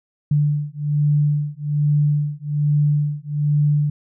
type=beating tone pair; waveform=sine; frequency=146.83 / 148.03 Hz; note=D3 / D3; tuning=0 / +14 cents; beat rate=1.2 Hz; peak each=-19 dBFS; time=0.31-3.9 s; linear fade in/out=5 ms; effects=none